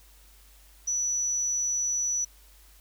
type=tone; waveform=sine; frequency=5920 Hz; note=F#8; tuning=in tune; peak=-25 dBFS; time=0.87-2.25 s; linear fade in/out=10 ms; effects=added 50 Hz sine -54 dBFS peak until 2.8 s + white hiss -58 dBFS RMS until 2.8 s